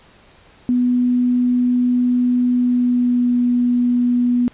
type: tone with pitch glide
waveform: sine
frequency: 246.9 to 244.2 Hz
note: B3 to B3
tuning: 0 to -19 cents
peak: -13 dBFS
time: 0.69-4.48 s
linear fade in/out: 0 ms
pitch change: -19 cents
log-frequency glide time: 2.53-3.36 s
effects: pink hiss -49 dBFS RMS until 4.53 s + resampled to 8000 Hz